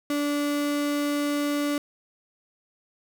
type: tone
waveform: 35% pulse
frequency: 290.3 Hz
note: D4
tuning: 20 cents flat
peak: -22 dBFS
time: 0.1-1.78 s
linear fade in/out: 2 ms
effects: none